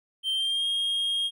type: tone with pitch glide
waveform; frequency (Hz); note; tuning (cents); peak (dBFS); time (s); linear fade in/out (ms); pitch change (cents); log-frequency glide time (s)
triangle; 3136 to 3245; G7 to G#7; 0 to -41; -23; 0.23-1.31; 50; +59; 0.34-0.66
effects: none